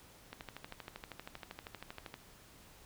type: click train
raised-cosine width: 0.3 ms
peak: -28 dBFS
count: 24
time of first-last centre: 0.33-2.141 s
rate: 12.7 Hz
effects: pink hiss -59 dBFS RMS until 2.85 s